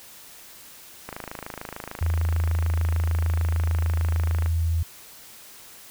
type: click train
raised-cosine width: 0.5 ms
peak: -18 dBFS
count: 91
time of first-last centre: 1.09-4.461 s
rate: 26.7 Hz
type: tone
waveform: sine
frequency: 82.41 Hz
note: E2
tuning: in tune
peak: -20 dBFS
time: 2.01-4.83 s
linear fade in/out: 5 ms
effects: white hiss -46 dBFS RMS until 5.9 s